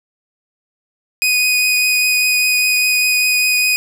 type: tone with vibrato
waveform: sawtooth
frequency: 2489 Hz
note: D#7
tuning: in tune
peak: -9 dBFS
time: 1.22-3.76 s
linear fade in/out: 0 ms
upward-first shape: sine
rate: 5 Hz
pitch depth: 8 cents each way
effects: none